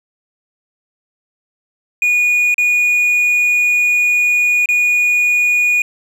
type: tone with dropouts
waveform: triangle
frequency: 2453 Hz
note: D#7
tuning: 25 cents flat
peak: -9 dBFS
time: 2.02-5.82 s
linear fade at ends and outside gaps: 2 ms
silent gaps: 2.543-2.581 / 4.658-4.688 s
effects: none